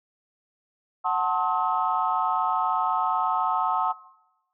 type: chord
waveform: sine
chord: F# diminished seventh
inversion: none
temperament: just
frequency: 740 / 888 / 1065.6 / 1278.7 Hz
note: F#5 / A5 / C6 / Eb6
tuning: 0 / +16 / +31 / +47 cents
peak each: -27 dBFS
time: 1.04-3.93 s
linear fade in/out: 20 ms
effects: noise-tail reverb RT60 1.0 s tail -20 dB re dry + tanh soft clip ceiling -11 dBFS